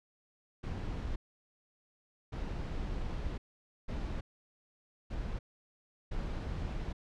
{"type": "noise bursts at uneven times", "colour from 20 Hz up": "brown", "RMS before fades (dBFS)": -37, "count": 5, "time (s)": [[0.63, 1.16], [2.32, 3.38], [3.88, 4.21], [5.1, 5.39], [6.11, 6.93]], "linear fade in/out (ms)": 10, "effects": ["low-pass 5000 Hz 12 dB/octave"]}